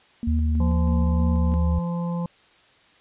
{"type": "tone with tremolo", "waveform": "sine", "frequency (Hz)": 233.1, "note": "A#3", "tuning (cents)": 0, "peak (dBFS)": -25, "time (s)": [0.23, 1.54], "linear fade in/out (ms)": 0, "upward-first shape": "square", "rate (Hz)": 3.1, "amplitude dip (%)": 35}
{"type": "tone", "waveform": "sine", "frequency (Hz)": 77, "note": "D#2", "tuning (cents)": -17, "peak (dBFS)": -19, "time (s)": [0.27, 1.79], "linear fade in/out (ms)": 5}
{"type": "harmonic tone", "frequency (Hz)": 172.1, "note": "F3", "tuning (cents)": -25, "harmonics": [1, 3, 5, 6], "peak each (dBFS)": [-24, -35, -39, -39], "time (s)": [0.6, 2.26], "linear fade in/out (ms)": 2}
{"effects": ["white hiss -56 dBFS RMS until 3 s", "resampled to 8000 Hz"]}